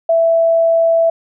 sine tone, 662 Hz, E5, 7 cents sharp, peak -9 dBFS, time 0.09-1.1 s, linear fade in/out 5 ms, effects none

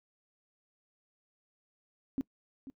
sine tone with echo, 269.1 Hz, C4, 49 cents sharp, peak -28 dBFS, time 2.18-2.21 s, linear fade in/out 0 ms, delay 490 ms, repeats 1, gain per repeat -14 dB, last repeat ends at 2.7 s, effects noise-tail reverb RT60 0.1 s tail -22 dB re dry

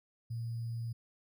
sine tone with sample-and-hold, 115.9 Hz, A#2, 10 cents flat, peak -35 dBFS, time 0.3-0.93 s, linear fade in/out 10 ms, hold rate 4900 Hz, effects none

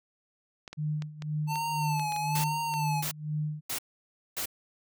clicks, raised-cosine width 0.2 ms, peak -24 dBFS, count 10, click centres 0.678 / 0.73 / 1.022 / 1.222 / 1.557 / 1.996 / 2.122 / 2.163 / 2.739 / 3.08 s
sine tone with tremolo, 151.7 Hz, D#3, 44 cents flat, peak -27 dBFS, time 0.77-3.61 s, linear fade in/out 20 ms, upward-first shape sine, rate 2 Hz, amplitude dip 85%
square tone with vibrato, 882 Hz, A5, 4 cents sharp, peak -30 dBFS, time 1.47-3.04 s, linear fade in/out 50 ms, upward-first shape sine, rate 1.1 Hz, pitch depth 84 cents each way
white noise bursts, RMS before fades -33 dBFS, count 4, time 2.35-4.458 s, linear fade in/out 5 ms, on 92 ms, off 580 ms
effects none

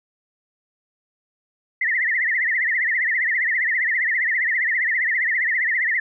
sine tone with vibrato, 1926 Hz, B6, 44 cents flat, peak -18 dBFS, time 1.81-6 s, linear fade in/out 5 ms, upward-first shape triangle, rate 15 Hz, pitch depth 180 cents each way, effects none

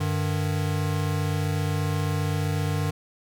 square tone pair together, 96.5 / 151.5 Hz, G2 / D#3, -27 / -46 cents, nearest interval minor sixth, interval 781 cents, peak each -27 dBFS, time 0-2.91 s, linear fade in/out 10 ms, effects none

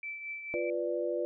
sine tone with tremolo, 2324 Hz, D7, 19 cents flat, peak -35 dBFS, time 0.03-0.7 s, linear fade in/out 2 ms, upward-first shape triangle, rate 4.5 Hz, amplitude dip 55%
sine chord, B diminished, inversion second, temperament equal, 349.2 / 493.9 / 587.3 Hz, F4 / B4 / D5, 0 / 0 / 0 cents, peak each -34 dBFS, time 0.54-1.25 s, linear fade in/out 0 ms
effects none

